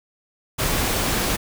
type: noise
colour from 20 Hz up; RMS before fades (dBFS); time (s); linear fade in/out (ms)
pink; -22; 0.58-1.37; 20
effects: none